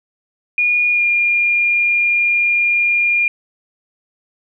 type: tone with pitch glide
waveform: sine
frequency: 2438 to 2411 Hz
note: D#7 to D7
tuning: -36 to +45 cents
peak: -12 dBFS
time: 0.58-3.28 s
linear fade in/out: 2 ms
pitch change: -19 cents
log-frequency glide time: 0.92-1.03 s
effects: none